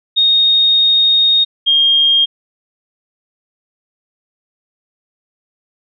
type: tone pair in turn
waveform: sine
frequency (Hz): 3714 / 3224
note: A#7 / G7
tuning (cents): -7 / +48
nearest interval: major second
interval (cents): 245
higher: first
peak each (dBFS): -8 / -8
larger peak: neither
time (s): 0.16-1.45 / 1.66-2.26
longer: first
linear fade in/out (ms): 20
effects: none